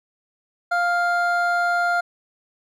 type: tone pair together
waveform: triangle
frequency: 700 / 1400 Hz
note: F5 / F6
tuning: +4 / +4 cents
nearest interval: octave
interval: 1200 cents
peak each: -19 dBFS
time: 0.71-2.01 s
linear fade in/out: 10 ms
effects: none